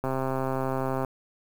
click train, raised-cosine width 1 ms, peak -15 dBFS, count 134, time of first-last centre 0.04-1.048 s, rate 132 Hz, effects 7-bit

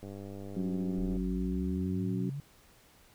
click train, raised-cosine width 2 ms, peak -31 dBFS, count 114, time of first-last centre 0.03-1.168 s, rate 99.3 Hz
harmonic tone, 92.5 Hz, F#2, in tune, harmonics 2 / 3 / 4, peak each -32 / -37 / -41 dBFS, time 0.56-2.3 s, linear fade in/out 5 ms
sine exponential sweep, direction up, 38.15 to 146.83 Hz, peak -35 dBFS, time 0.98-2.4 s, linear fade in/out 0 ms
effects pink hiss -61 dBFS RMS until 3.14 s

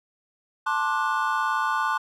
triangle chord, D dominant seventh, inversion second, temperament just, 881 / 1057.2 / 1174.7 / 1468.3 Hz, A5 / C6 / D6 / F#6, +2 / +18 / 0 / -14 cents, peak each -26 dBFS, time 0.66-1.98 s, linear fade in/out 10 ms, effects none

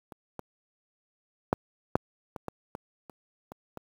clicks, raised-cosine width 1 ms, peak -29 / -22 / -8 / -7 / -22 / -19 / -22 / -30 / -27 / -25 dBFS, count 10, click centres 0.122 / 0.393 / 1.529 / 1.955 / 2.362 / 2.483 / 2.751 / 3.097 / 3.519 / 3.773 s, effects high-pass 80 Hz 12 dB/octave + 8-bit

